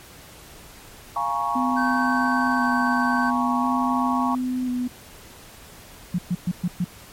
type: chord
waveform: sine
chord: Bb minor seventh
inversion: second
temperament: equal with one note detuned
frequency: 698.5 / 830.6 / 945.9 / 1108.7 Hz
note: F5 / Ab5 / Bb5 / Db6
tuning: 0 / 0 / +25 / 0 cents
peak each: -30 / -28 / -27 / -25 dBFS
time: 1.16-4.35 s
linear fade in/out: 2 ms
type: tone with vibrato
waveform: sine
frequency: 250.6 Hz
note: B3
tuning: 25 cents sharp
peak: -22 dBFS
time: 1.55-4.88 s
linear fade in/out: 10 ms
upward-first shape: square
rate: 0.48 Hz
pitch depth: 18 cents each way
type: tone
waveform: triangle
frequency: 1538 Hz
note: G6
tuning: 33 cents flat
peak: -23 dBFS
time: 1.76-3.31 s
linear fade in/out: 20 ms
type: tone bursts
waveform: sine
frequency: 177.5 Hz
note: F3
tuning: 28 cents sharp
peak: -19 dBFS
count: 5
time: 6.14-6.845 s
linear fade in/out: 5 ms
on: 45 ms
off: 120 ms
effects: pink hiss -45 dBFS RMS until 7.12 s + MP3 64 kbps